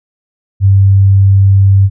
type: tone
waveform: sine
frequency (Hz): 97.8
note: G2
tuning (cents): -4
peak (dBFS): -3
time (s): 0.6-1.9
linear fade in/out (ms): 50
effects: none